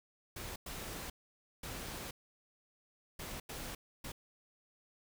pink noise bursts at uneven times, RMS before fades -44 dBFS, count 6, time 0.36-0.56 / 0.66-1.1 / 1.63-2.11 / 3.19-3.4 / 3.49-3.75 / 4.04-4.12 s, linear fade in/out 5 ms, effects none

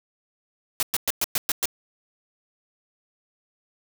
white noise bursts, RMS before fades -23 dBFS, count 7, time 0.8-1.656 s, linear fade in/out 0 ms, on 28 ms, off 110 ms, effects none

